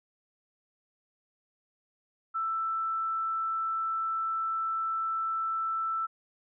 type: tone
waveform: sine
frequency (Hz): 1326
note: E6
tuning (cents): +10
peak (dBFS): -28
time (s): 2.34-6.07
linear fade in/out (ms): 20
effects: none